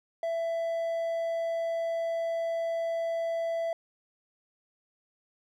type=tone; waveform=triangle; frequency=665 Hz; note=E5; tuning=15 cents sharp; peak=-26 dBFS; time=0.23-3.73 s; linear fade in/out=2 ms; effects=none